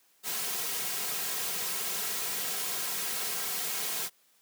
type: noise with comb filter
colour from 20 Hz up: white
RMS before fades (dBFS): -33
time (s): 0.23-4.1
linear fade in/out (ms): 50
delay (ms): 3.4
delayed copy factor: -0.6
effects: white hiss -66 dBFS RMS until 4.41 s + high-pass 200 Hz 12 dB/octave